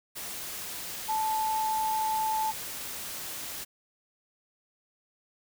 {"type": "tone in noise", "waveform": "sine", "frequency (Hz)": 875, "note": "A5", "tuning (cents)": -10, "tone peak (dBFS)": -26, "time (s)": [1.08, 2.52], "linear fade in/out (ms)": 20, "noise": "white", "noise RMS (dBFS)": -38, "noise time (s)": [0.15, 3.65], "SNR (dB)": 9, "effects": []}